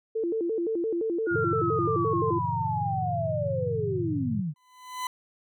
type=tone with vibrato; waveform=sine; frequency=390.3 Hz; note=G4; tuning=8 cents flat; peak=-25 dBFS; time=0.15-2.39 s; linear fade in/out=10 ms; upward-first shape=square; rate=5.8 Hz; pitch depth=230 cents each way
type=linear sweep; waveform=sine; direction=down; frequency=1448 to 139 Hz; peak=-27 dBFS; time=1.26-4.54 s; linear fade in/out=50 ms
type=chord; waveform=sine; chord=G diminished seventh; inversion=none; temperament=equal with one note detuned; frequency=98 / 116.54 / 141.1 / 164.81 Hz; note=G2 / Bb2 / Db3 / Fb3; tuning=0 / 0 / +31 / 0 cents; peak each=-35 / -33 / -35 / -35 dBFS; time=1.31-4.42 s; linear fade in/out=20 ms
type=tone with exponential growth; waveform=40% pulse; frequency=1007 Hz; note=B5; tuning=33 cents sharp; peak=-26 dBFS; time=4.56-5.07 s; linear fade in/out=2 ms; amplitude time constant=110 ms
effects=none